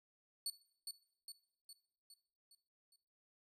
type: tone with echo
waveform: 25% pulse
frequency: 4448 Hz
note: C#8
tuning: 5 cents sharp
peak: -33 dBFS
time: 0.46-0.5 s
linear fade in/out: 2 ms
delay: 410 ms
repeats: 6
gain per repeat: -5 dB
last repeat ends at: 2.96 s
effects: noise-tail reverb RT60 0.6 s tail -18 dB re dry